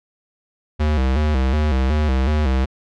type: tone with vibrato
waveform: square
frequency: 70.5 Hz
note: C#2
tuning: 30 cents sharp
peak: -16 dBFS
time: 0.79-2.66 s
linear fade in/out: 20 ms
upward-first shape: square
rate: 2.7 Hz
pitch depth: 130 cents each way
effects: low-pass 4000 Hz 12 dB/octave